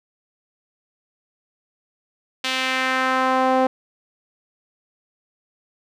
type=tone with band-pass filter sweep; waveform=sawtooth; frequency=260 Hz; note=C4; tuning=11 cents flat; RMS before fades=-20 dBFS; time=2.44-3.67 s; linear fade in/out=5 ms; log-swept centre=3300 to 640 Hz; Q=1.5; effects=none